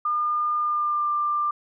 sine tone with pitch glide, 1209 to 1188.9 Hz, D6 to D6, +50 to +21 cents, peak -21 dBFS, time 0.05-1.51 s, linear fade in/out 5 ms, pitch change -29 cents, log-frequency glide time 0.58-1.11 s, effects none

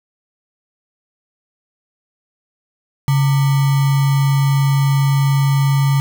sine tone with sample-and-hold, 138.59 Hz, C#3, in tune, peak -11 dBFS, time 3.08-6 s, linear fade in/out 0 ms, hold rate 1050 Hz, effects none

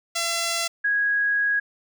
5% pulse / sine tone pair in turn, 677 / 1654.5 Hz, E5 / G#6, +46 / -7 cents, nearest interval octave + minor third, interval 1547 cents, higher second, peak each -12 / -19 dBFS, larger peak first, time 0.15-0.68 / 0.84-1.6 s, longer second, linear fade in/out 10 ms, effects none

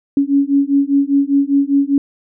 sine beating tone pair, 277.2 / 282.2 Hz, C#4 / C#4, 0 / +31 cents, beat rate 5 Hz, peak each -14 dBFS, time 0.17-1.98 s, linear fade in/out 2 ms, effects none

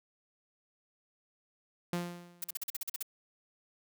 sawtooth tone with exponential decay, 174.61 Hz, F3, in tune, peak -26 dBFS, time 1.93-2.53 s, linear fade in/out 2 ms, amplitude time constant 130 ms
blue noise bursts, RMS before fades -36 dBFS, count 10, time 2.42-3.027 s, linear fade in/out 5 ms, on 22 ms, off 43 ms
effects none

